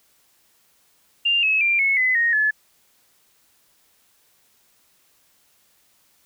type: tone with pitch steps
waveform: sine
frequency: 2794 / 2577 / 2377 / 2192 / 2022 / 1864.8 / 1719.9 Hz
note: F7 / E7 / D7 / C#7 / B6 / A#6 / A6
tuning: 0 / -40 / +20 / -20 / +40 / 0 / -40 cents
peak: -16 dBFS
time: 1.25-2.51 s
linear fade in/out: 10 ms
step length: 180 ms
effects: white hiss -61 dBFS RMS until 6.25 s